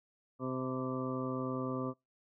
harmonic tone with a mistuned harmonic, 129.5 Hz, C3, 17 cents flat, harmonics 1 / 2 / 3 / 4 / 5 / 7 / 8 / 9, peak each -41 / -37 / -42 / -42 / -48 / -53 / -49 / -43 dBFS, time 0.39-1.94 s, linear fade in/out 50 ms, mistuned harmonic 8, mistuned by -30 cents, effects noise-tail reverb RT60 0.2 s tail -23 dB re dry

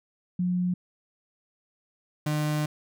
sine / 35% pulse tone pair in turn, 179.6 / 151.02 Hz, F3 / D3, +49 / +49 cents, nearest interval minor third, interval 300 cents, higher first, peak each -23 dBFS, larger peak neither, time 0.39-0.74 / 2.26-2.66 s, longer second, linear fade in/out 5 ms, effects none

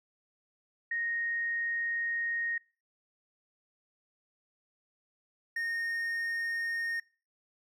sine / triangle tone pair in turn, 1863 / 1845.9 Hz, A#6 / A#6, -2 / -18 cents, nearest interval unison, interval 16 cents, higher first, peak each -30 / -29 dBFS, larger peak second, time 0.91-2.58 / 5.56-7 s, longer first, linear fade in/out 5 ms, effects noise-tail reverb RT60 0.4 s tail -24 dB re dry

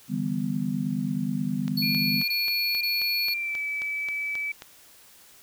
sine chord, E minor seventh, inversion third, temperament just, 148.33 / 164.81 / 197.78 / 247.2 Hz, D3 / E3 / G3 / B3, +18 / 0 / +16 / +2 cents, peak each -32 / -34 / -29 / -29 dBFS, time 0.08-2.24 s, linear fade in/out 50 ms
click train, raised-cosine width 0.2 ms, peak -21 dBFS, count 12, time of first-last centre 1.68-4.621 s, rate 3.74 Hz
square tone bursts, 4400 Hz, C#8, 14 cents flat, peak -26 dBFS, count 3, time 1.77-3.34 s, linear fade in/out 5 ms, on 510 ms, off 20 ms
sine tone with pitch glide, 2400 to 2301 Hz, D7 to D7, +37 to -36 cents, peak -27 dBFS, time 1.82-4.52 s, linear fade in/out 5 ms, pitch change -73 cents, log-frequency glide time 3.26-3.6 s
effects white hiss -53 dBFS RMS until 5.42 s

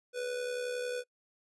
square tone with amplitude modulation, 493.9 Hz, B4, in tune, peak -32 dBFS, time 0.13-1.04 s, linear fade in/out 50 ms, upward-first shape sine, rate 71 Hz, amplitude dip 50%, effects noise-tail reverb RT60 0.1 s tail -26 dB re dry + resampled to 24000 Hz

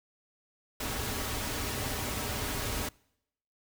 pink noise with comb filter, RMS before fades -34 dBFS, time 0.8-2.89 s, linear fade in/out 5 ms, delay 5.8 ms, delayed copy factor -0.5, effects noise-tail reverb RT60 0.8 s tail -26 dB re dry

